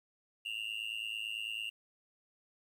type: tone with amplitude modulation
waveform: triangle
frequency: 2794 Hz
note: F7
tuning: in tune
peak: -31 dBFS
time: 0.45-1.7 s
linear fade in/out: 10 ms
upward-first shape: sine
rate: 109 Hz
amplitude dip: 100%
effects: 11-bit